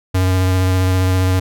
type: tone with vibrato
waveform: square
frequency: 92.8 Hz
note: F#2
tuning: 6 cents sharp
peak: -13 dBFS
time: 0.14-1.4 s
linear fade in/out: 10 ms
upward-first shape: square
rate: 15 Hz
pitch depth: 12 cents each way
effects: none